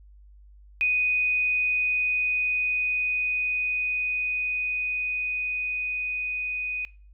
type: tone with level ramp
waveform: sine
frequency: 2489 Hz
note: D#7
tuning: in tune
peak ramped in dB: -20 to -27 dBFS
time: 0.81-6.85 s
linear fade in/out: 0 ms
effects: noise-tail reverb RT60 0.4 s tail -21 dB re dry + added 50 Hz sine -48 dBFS peak until 7.13 s